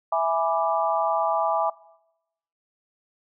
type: chord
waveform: sine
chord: E dominant seventh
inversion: none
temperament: equal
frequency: 659.3 / 830.6 / 987.8 / 1174.7 Hz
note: E5 / G#5 / B5 / D6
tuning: 0 / 0 / 0 / 0 cents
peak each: -24 / -25 / -28 / -27 dBFS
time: 0.12-1.7 s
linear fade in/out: 5 ms
effects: noise-tail reverb RT60 0.9 s tail -22 dB re dry